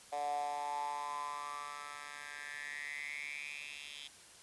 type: tone with high-pass filter sweep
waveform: 10% pulse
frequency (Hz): 145.5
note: D3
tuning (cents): -16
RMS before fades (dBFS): -42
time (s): 0.12-4.08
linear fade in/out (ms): 10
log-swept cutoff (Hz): 670 to 3100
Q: 8.3
effects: white hiss -57 dBFS RMS until 4.42 s + resampled to 24000 Hz